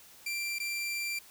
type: tone with dropouts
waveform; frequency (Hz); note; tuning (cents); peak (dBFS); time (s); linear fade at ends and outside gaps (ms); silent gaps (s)
sawtooth; 2360; D7; +8; -29; 0.26-1.19; 5; 0.586-0.599
effects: white hiss -55 dBFS RMS until 1.3 s